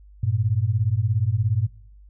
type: beating tone pair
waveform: sine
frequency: 98.9 / 115.9 Hz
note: G2 / A#2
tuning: +16 / -10 cents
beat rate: 17 Hz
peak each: -22 dBFS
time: 0.23-1.67 s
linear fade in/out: 5 ms
effects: noise-tail reverb RT60 0.5 s tail -18 dB re dry + added 50 Hz sine -45 dBFS peak until 2.09 s